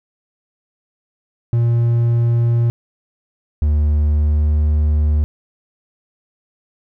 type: tone pair in turn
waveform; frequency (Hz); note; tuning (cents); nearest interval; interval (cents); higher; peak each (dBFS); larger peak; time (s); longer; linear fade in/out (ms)
triangle; 117.7 / 74.96; A#2 / D2; +17 / +36; minor sixth; 781; first; -10; neither; 1.53-2.7 / 3.62-5.24; second; 0
effects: none